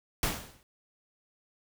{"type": "noise with exponential decay", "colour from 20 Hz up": "pink", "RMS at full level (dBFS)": -26, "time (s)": [0.23, 0.63], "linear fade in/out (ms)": 1, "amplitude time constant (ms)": 86, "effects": []}